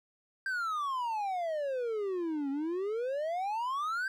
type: exponential two-way sweep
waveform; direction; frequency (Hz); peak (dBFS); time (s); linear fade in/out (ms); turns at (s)
triangle; down then up; 1592 to 270 to 1592; -29; 0.46-4.08; 2; 2.5
effects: none